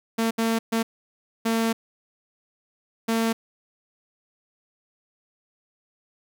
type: tone bursts at uneven times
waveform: sawtooth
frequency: 226.6 Hz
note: A#3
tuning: 49 cents flat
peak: -17 dBFS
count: 5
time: 0.18-0.31 / 0.38-0.59 / 0.72-0.83 / 1.45-1.73 / 3.08-3.33 s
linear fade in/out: 10 ms
effects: none